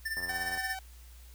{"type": "tone with tremolo", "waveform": "square", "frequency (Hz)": 1784, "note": "A6", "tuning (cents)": 23, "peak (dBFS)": -31, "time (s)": [0.05, 0.75], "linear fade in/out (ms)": 10, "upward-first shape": "sine", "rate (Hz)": 17, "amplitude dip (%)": 65}
{"type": "click train", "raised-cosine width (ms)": 1, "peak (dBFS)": -33, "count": 37, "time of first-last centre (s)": [0.17, 0.575], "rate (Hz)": 88.9}
{"type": "tone", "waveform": "sawtooth", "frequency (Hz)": 762, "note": "G5", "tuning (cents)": -49, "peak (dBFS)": -34, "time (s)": [0.29, 0.79], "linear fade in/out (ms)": 2}
{"effects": ["added 60 Hz sine -49 dBFS peak until 1.34 s", "white hiss -59 dBFS RMS until 1.34 s"]}